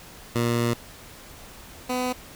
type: tone pair in turn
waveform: 15% pulse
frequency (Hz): 118.3 / 251.4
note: A#2 / B3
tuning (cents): +26 / +31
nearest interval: octave + minor second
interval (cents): 1305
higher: second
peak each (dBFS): -15 / -18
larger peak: first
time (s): 0.35-0.74 / 1.89-2.13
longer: first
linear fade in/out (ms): 10
effects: pink hiss -45 dBFS RMS until 2.35 s